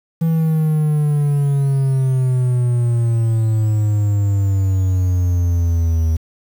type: exponential sweep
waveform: triangle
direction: down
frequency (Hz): 164.81 to 79.8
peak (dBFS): -11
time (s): 0.21-6.17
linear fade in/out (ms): 10
effects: 7-bit